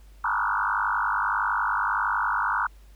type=tone with frequency modulation; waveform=sine; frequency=1193 Hz; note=D6; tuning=27 cents sharp; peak=-22 dBFS; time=0.24-2.67 s; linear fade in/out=5 ms; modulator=50.8 Hz; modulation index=6.1; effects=added 50 Hz sine -47 dBFS peak until 2.95 s + pink hiss -61 dBFS RMS until 2.95 s

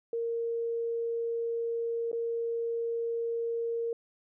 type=tone with dropouts; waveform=sine; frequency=463.7 Hz; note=A#4; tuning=9 cents flat; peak=-29 dBFS; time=0.13-3.93 s; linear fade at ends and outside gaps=2 ms; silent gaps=2.116-2.129 s; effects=none

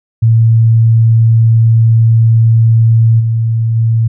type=tone with level steps; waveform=sine; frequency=113.6 Hz; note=A#2; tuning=44 cents flat; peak=-4 / -9 / -7 dBFS; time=0.22-4.08 s; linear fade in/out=10 ms; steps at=3.19 / 3.75 s; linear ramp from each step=20 ms; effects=none

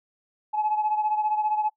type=beating tone pair; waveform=sine; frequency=850 / 865 Hz; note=G#5 / A5; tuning=+40 / -30 cents; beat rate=15 Hz; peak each=-22 / -28 dBFS; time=0.53-1.7 s; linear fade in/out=20 ms; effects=noise-tail reverb RT60 0.1 s tail -24 dB re dry + tanh soft clip ceiling -16 dBFS

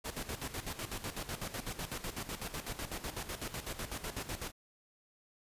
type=noise with tremolo; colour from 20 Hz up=pink; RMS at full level=-39 dBFS; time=0.04-4.52 s; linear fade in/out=20 ms; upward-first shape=square; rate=8 Hz; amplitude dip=70%; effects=resampled to 32000 Hz

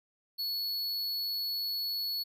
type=tone; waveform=square; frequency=4397 Hz; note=C#8; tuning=15 cents flat; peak=-32 dBFS; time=0.38-2.24 s; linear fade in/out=20 ms; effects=none

